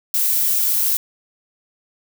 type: noise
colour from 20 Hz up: violet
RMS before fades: -18 dBFS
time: 0.14-0.97 s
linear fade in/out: 2 ms
effects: none